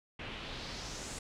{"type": "noise with low-pass filter sweep", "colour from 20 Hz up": "pink", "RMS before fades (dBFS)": -43, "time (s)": [0.19, 1.19], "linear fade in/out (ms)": 5, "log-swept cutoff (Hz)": [2600, 8200], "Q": 2.4, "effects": []}